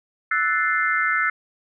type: chord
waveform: sine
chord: F# half-diminished seventh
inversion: third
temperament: equal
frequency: 1318.5 / 1480 / 1760 / 2093 Hz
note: E6 / F#6 / A6 / C7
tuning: 0 / 0 / 0 / 0 cents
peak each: -24 dBFS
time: 0.31-1.3 s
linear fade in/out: 5 ms
effects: none